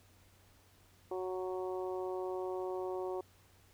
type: harmonic tone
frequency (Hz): 185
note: F#3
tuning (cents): 0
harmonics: 2 / 3 / 4 / 5 / 6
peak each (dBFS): -37 / -44 / -45 / -48 / -51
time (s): 1.11-3.21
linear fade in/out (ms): 5
effects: added 93 Hz sine -66 dBFS peak until 3.73 s + pink hiss -66 dBFS RMS until 3.73 s